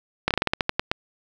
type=slowing click train; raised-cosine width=0.3 ms; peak=-4 dBFS; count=11; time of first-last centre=0.28-0.915 s; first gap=27 ms; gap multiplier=1.18; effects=7-bit